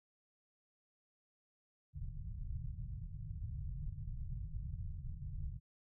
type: low-pass noise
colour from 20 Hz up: pink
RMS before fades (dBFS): -43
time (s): 1.93-5.6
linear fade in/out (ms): 50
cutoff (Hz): 150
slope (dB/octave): 48
effects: none